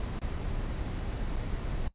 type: noise with dropouts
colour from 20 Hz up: brown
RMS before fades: -33 dBFS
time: 0-1.88 s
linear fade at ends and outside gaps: 2 ms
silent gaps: 0.191-0.215 / 1.36-1.364 s
effects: noise-tail reverb RT60 0.1 s tail -17 dB re dry + resampled to 8000 Hz